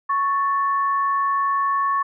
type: tone pair together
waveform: sine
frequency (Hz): 1108.7 / 1760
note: C#6 / A6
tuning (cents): 0 / 0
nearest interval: minor sixth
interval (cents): 800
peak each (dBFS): -18 / -30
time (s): 0.09-2.03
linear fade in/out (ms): 10
effects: none